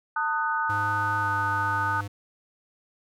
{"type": "chord", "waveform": "sine", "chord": "D# diminished", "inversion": "second", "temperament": "just", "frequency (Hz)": [896, 1244.5, 1493.4], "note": ["A5", "D#6", "F#6"], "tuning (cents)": [31, 0, 16], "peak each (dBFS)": -28, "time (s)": [0.16, 2.01], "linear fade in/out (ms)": 5}
{"type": "tone with pitch glide", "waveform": "square", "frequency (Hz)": [103.5, 101.14], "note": ["G#2", "G#2"], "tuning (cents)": [-5, -45], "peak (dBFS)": -33, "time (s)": [0.69, 2.08], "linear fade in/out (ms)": 10, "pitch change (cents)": -40, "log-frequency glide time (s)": [1.22, 1.27]}
{"effects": []}